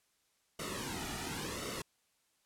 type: noise with flanger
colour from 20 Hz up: pink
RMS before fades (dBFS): -40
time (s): 0.59-1.82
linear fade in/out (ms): 5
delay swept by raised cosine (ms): 1.2 to 1.91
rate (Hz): 0.93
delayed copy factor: -0.75
effects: white hiss -75 dBFS RMS until 2.45 s + low-pass 11000 Hz 12 dB/octave